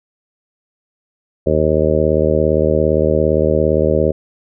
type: harmonic tone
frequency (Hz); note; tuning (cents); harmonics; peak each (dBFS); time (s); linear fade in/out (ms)
77.5; D#2; -6; 1 / 2 / 3 / 4 / 5 / 6 / 7 / 8; -20 / -21 / -22 / -23 / -18 / -19 / -17 / -22; 1.46-4.12; 10
effects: none